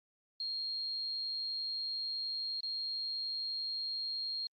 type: tone with dropouts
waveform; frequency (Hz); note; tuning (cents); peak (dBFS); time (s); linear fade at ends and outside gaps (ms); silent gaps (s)
sine; 4237; C8; +21; -35; 0.4-4.47; 2; 2.606-2.631
effects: Opus 32 kbps